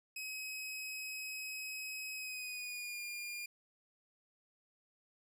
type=tone with pitch glide; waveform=sawtooth; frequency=2545 to 2412 Hz; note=D#7 to D7; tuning=+39 to +46 cents; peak=-38 dBFS; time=0.16-3.46 s; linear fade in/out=5 ms; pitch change=-93 cents; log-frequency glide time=2.15-3.02 s; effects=none